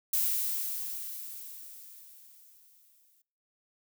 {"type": "noise with exponential decay", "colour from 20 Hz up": "violet", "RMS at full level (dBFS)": -27, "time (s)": [0.13, 3.22], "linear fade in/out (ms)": 5, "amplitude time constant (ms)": 670, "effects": ["noise-tail reverb RT60 0.6 s tail -25 dB re dry"]}